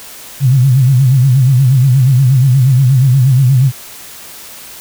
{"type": "tone with vibrato", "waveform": "sine", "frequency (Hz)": 130.81, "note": "C3", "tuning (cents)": 0, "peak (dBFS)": -5, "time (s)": [0.4, 3.72], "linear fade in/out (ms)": 50, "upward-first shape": "sine", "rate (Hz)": 8.4, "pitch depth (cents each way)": 120, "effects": ["white hiss -32 dBFS RMS until 4.8 s"]}